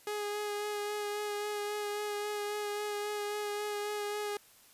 sawtooth tone with vibrato, 415.3 Hz, G#4, in tune, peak -30 dBFS, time 0.07-4.37 s, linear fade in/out 2 ms, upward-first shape sine, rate 3.7 Hz, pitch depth 16 cents each way, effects white hiss -60 dBFS RMS until 4.73 s + resampled to 32000 Hz

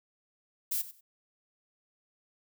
violet noise with echo, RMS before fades -31 dBFS, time 0.71-0.82 s, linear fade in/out 10 ms, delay 95 ms, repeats 2, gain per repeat -15 dB, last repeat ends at 1.01 s, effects none

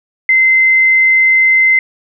sine tone, 2068 Hz, C7, 21 cents flat, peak -6 dBFS, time 0.29-1.79 s, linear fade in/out 2 ms, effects none

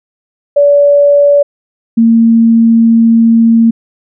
sine tone pair in turn, 574 / 228.6 Hz, D5 / A#3, -40 / -34 cents, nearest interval octave + major third, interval 1594 cents, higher first, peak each -3 dBFS, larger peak neither, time 0.56-1.43 / 1.97-3.71 s, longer second, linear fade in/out 10 ms, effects none

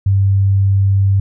sine tone, 98 Hz, G2, in tune, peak -9 dBFS, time 0.06-1.2 s, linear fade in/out 5 ms, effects none

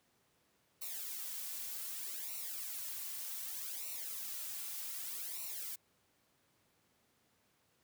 blue noise with flanger, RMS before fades -43 dBFS, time 0.81-5.76 s, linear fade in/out 10 ms, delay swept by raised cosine 0.6 to 3.2 ms, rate 0.65 Hz, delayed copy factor -0.75, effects pink hiss -74 dBFS RMS until 7.83 s + high-pass 100 Hz 12 dB/octave

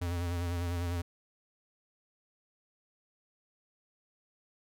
square tone with vibrato, 86.9 Hz, F2, 8 cents flat, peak -32 dBFS, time 0.01-1.02 s, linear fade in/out 10 ms, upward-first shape sine, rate 10 Hz, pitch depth 41 cents each way, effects none

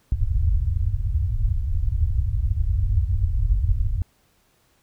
white low-pass noise, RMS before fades -21 dBFS, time 0.12-4.02 s, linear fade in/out 2 ms, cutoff 100 Hz, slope 48 dB/octave, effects pink hiss -63 dBFS RMS until 4.82 s

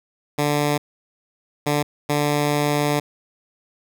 10% pulse tone bursts at uneven times, 146.83 Hz, D3, in tune, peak -10 dBFS, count 3, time 0.38-0.78 / 1.66-1.83 / 2.09-3 s, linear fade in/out 10 ms, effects none

